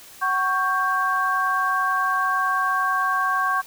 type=tone cluster; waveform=sine; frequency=751 / 1110 / 1581 Hz; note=F#5 / C#6 / G6; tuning=+26 / +2 / +14 cents; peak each=-28 / -21 / -24 dBFS; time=0.21-3.62 s; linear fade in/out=20 ms; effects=white hiss -45 dBFS RMS until 3.66 s